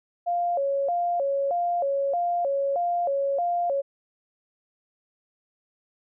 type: tone with vibrato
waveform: sine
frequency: 622.3 Hz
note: D#5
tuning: in tune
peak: -22 dBFS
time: 0.26-3.82 s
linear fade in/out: 20 ms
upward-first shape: square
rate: 1.6 Hz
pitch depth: 200 cents each way
effects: none